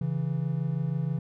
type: tone pair together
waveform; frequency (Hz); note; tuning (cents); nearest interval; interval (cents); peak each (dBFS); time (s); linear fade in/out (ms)
triangle; 137.8 / 164.05; C#3 / E3; -10 / -8; minor third; 302; -27; 0.01-1.19; 5
effects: none